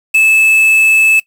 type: tone with quantisation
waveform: triangle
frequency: 2615 Hz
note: E7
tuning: 15 cents flat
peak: -4 dBFS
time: 0.14-1.2 s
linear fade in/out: 10 ms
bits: 4
effects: noise-tail reverb RT60 0.1 s tail -19 dB re dry